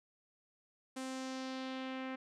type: tone with low-pass filter sweep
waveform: sawtooth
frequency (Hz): 261.6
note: C4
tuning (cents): 0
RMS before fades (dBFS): -42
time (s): 0.96-2.16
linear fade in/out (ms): 10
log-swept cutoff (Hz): 9100 to 2200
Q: 1.7
effects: none